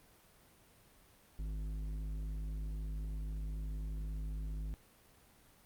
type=tone with tanh clipping; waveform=triangle; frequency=51.9 Hz; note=G#1; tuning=in tune; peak=-39 dBFS; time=1.39-4.74 s; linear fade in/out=0 ms; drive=15 dB; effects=pink hiss -64 dBFS RMS until 5.65 s + Opus 32 kbps